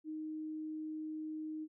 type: tone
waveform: sine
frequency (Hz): 311.1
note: D#4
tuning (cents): 0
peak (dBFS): -39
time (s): 0.04-1.68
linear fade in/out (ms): 50
effects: none